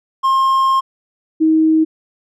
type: tone pair in turn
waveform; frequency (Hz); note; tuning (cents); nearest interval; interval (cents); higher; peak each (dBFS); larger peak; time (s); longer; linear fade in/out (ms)
triangle / sine; 1066 / 316.9; C6 / D#4; +32 / +32; octave + major sixth; 2100; first; -9; neither; 0.23-0.81 / 1.4-1.85; first; 20
effects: none